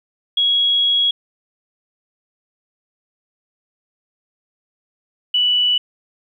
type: tone pair in turn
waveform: sine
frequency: 3322 / 2960 Hz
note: G#7 / F#7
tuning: 0 / 0 cents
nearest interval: major second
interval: 200 cents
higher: first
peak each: -13 dBFS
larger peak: neither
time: 0.37-1.11 / 5.34-5.78 s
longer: first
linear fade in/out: 5 ms
effects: 9-bit